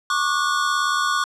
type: tone cluster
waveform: square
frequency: 1103 / 1181 / 1461 Hz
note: C#6 / D6 / F#6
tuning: -9 / +9 / -22 cents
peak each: -24 dBFS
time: 0.1-1.24 s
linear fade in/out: 2 ms
effects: low-pass 8000 Hz 12 dB/octave